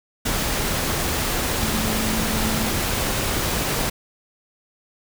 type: tone in noise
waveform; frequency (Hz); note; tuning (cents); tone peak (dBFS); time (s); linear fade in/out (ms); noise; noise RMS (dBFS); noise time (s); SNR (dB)
sine; 220; A3; 0; -26; 1.61-2.7; 10; pink; -23; 0.25-3.9; -6
effects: none